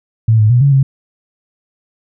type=tone with pitch steps; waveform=sine; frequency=111.7 / 107.2 / 122.3 / 140.4 / 135.3 Hz; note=A2 / A2 / B2 / C#3 / C#3; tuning=+27 / -45 / -16 / +22 / -42 cents; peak=-6 dBFS; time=0.28-0.83 s; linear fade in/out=5 ms; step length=110 ms; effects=none